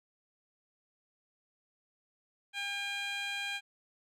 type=tone with band-pass filter; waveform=15% pulse; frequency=804 Hz; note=G5; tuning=44 cents sharp; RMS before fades=-37 dBFS; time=2.53-3.61 s; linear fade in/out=50 ms; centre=2900 Hz; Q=1; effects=none